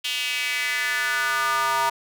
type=tone with high-pass filter sweep; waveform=square; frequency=134.4 Hz; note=C3; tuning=47 cents sharp; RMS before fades=-24 dBFS; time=0.04-1.9 s; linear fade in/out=10 ms; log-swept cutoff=3000 to 960 Hz; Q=3.9; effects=none